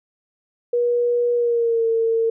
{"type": "tone with pitch glide", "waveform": "sine", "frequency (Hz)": [481.2, 454.2], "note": ["B4", "A#4"], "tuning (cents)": [-45, -45], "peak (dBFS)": -16, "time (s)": [0.73, 2.3], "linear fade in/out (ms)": 5, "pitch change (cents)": -100, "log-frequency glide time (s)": [1.34, 1.86], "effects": []}